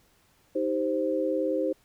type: chord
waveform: sine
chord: C minor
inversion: first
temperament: just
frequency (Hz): 314 / 392.4 / 523.3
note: Eb4 / G4 / C5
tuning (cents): +16 / +2 / 0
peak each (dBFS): -29 / -31 / -27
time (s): 0.55-1.73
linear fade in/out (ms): 10
effects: pink hiss -64 dBFS RMS until 1.84 s